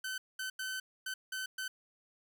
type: tone bursts at uneven times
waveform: sawtooth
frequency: 1526 Hz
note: G6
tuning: 47 cents flat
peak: -33 dBFS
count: 6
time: 0.04-0.18 / 0.39-0.5 / 0.59-0.8 / 1.06-1.14 / 1.32-1.46 / 1.58-1.68 s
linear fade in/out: 5 ms
effects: none